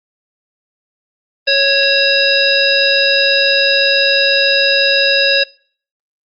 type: harmonic tone with a mistuned harmonic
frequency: 553 Hz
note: C#5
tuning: 4 cents flat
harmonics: 1 / 3 / 5 / 7 / 9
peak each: -16 / -16 / -16 / -16 / -16 dBFS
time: 1.47-5.44 s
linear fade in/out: 10 ms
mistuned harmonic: 5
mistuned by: -25 cents
effects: noise-tail reverb RT60 0.5 s tail -24 dB re dry + Opus 32 kbps